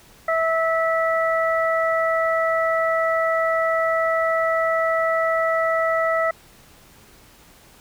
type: harmonic tone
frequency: 653 Hz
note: E5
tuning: 17 cents flat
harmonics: 1 / 2 / 3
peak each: -20 / -23 / -25 dBFS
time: 0.28-6.31 s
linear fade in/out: 5 ms
effects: pink hiss -50 dBFS RMS until 7.8 s